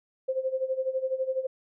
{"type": "tone with tremolo", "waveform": "sine", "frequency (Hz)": 523.3, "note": "C5", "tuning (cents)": 0, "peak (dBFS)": -23, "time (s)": [0.28, 1.47], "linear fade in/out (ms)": 10, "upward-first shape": "sine", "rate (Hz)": 12, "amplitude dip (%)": 80, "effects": []}